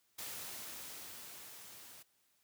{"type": "noise with level ramp", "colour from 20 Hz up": "white", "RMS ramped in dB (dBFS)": [-44, -55], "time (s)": [0.18, 2.03], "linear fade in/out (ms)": 10, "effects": ["white hiss -75 dBFS RMS until 2.43 s", "high-pass 60 Hz 12 dB/octave"]}